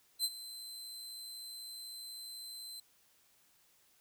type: tone with ADSR envelope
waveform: sawtooth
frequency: 4078 Hz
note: C8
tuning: 45 cents flat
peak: -26 dBFS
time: 0.19-2.8 s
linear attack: 53 ms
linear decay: 45 ms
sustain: -16 dB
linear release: 4 ms
effects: white hiss -69 dBFS RMS until 4 s